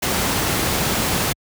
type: noise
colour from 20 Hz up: pink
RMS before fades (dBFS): -20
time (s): 0.02-1.33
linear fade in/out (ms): 10
effects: high-pass 60 Hz 12 dB/octave